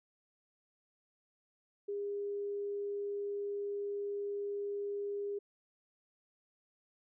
sine tone, 405.5 Hz, G#4, 41 cents flat, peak -35 dBFS, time 1.88-5.39 s, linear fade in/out 10 ms, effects none

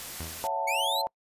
white noise, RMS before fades -39 dBFS, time 0-0.47 s, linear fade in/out 0 ms
sawtooth tone with exponential decay, 80.8 Hz, E2, 34 cents flat, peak -29 dBFS, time 0.2-0.55 s, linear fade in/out 5 ms, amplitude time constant 74 ms
sine chord, F# minor seventh, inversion second, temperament just, 555 / 666 / 740 / 888 Hz, C#5 / E5 / F#5 / A5, +2 / +18 / 0 / +16 cents, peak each -35 / -35 / -35 / -29 dBFS, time 0.44-1.07 s, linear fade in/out 0 ms
45% pulse linear sweep, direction up, 2170 to 4186 Hz, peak -28 dBFS, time 0.67-1.02 s, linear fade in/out 10 ms
effects noise-tail reverb RT60 0.1 s tail -26 dB re dry + resampled to 32000 Hz

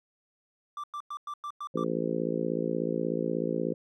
triangle tone bursts, 1174.7 Hz, D6, in tune, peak -32 dBFS, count 7, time 0.77-1.839 s, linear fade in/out 2 ms, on 67 ms, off 100 ms
harmonic tone, 56.5 Hz, A1, 47 cents sharp, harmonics 3 / 4 / 5 / 6 / 7 / 8 / 9, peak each -35 / -35 / -35 / -35 / -35 / -35 / -35 dBFS, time 1.74-3.74 s, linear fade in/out 10 ms
effects none

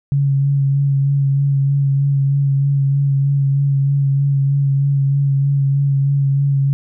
sine tone with vibrato, 139 Hz, C#3, 5 cents sharp, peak -12 dBFS, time 0.12-6.73 s, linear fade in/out 0 ms, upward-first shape sine, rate 3.2 Hz, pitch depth 20 cents each way, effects none

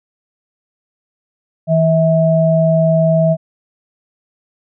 sine tone pair together, 161.9 / 647.6 Hz, E3 / E5, -31 / -31 cents, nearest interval 2 octaves, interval 2400 cents, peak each -12 dBFS, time 1.67-3.37 s, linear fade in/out 50 ms, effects none

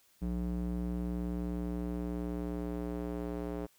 square tone with band-pass filter sweep, 59.5 Hz, A#1, 36 cents sharp, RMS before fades -36 dBFS, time 0.21-3.67 s, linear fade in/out 20 ms, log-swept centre 180 to 410 Hz, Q 1.2, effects white hiss -67 dBFS RMS until 3.78 s

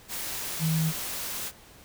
sine tone in noise, 160 Hz, D#3, 49 cents sharp, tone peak -23 dBFS, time 0.59-0.93 s, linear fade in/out 50 ms, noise white, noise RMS -34 dBFS, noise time 0.08-1.52 s, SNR +8 dB, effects pink hiss -52 dBFS RMS until 1.84 s

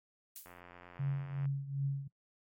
violet noise with exponential decay, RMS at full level -41 dBFS, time 0.36-0.61 s, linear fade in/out 0 ms, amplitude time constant 53 ms
click train, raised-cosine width 0.5 ms, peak -37 dBFS, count 89, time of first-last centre 0.46-1.455 s, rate 88.4 Hz
sine tone with tremolo, 138.59 Hz, C#3, in tune, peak -29 dBFS, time 0.99-2.08 s, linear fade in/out 10 ms, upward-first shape triangle, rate 2.6 Hz, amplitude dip 80%
effects noise-tail reverb RT60 0.1 s tail -20 dB re dry + MP3 64 kbps

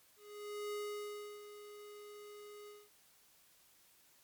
square tone with ADSR envelope, 415.3 Hz, G#4, in tune, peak -39 dBFS, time 0.16-2.9 s, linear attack 570 ms, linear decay 680 ms, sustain -12 dB, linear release 220 ms, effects white hiss -67 dBFS RMS until 4.23 s + MP3 96 kbps

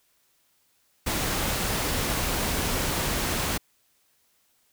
pink noise, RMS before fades -27 dBFS, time 1.06-3.58 s, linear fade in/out 10 ms, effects white hiss -67 dBFS RMS until 4.72 s

